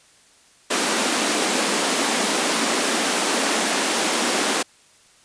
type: high-pass noise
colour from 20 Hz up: pink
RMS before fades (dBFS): -21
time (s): 0.7-4.63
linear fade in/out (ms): 10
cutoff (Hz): 210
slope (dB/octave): 48
effects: white hiss -54 dBFS RMS until 5.24 s + resampled to 22050 Hz